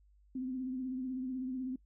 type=tone with vibrato; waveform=sine; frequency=257.7 Hz; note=C4; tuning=26 cents flat; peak=-35 dBFS; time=0.35-1.76 s; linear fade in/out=5 ms; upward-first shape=triangle; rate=16 Hz; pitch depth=55 cents each way; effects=noise-tail reverb RT60 0.1 s tail -22 dB re dry + added 50 Hz sine -62 dBFS peak until 1.85 s